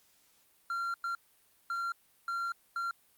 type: tone bursts at uneven times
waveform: triangle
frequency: 1377 Hz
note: F6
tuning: 25 cents flat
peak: -30 dBFS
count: 5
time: 0.7-0.94 / 1.04-1.15 / 1.7-1.92 / 2.28-2.52 / 2.76-2.91 s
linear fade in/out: 2 ms
effects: white hiss -67 dBFS RMS until 3.17 s + Opus 48 kbps